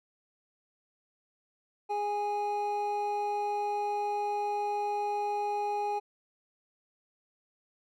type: tone pair together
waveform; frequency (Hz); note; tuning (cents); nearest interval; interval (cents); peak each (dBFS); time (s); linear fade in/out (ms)
triangle; 412.8 / 825.6; G#4 / G#5; -10 / -10; octave; 1200; -33 / -28; 1.89-6; 20
effects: none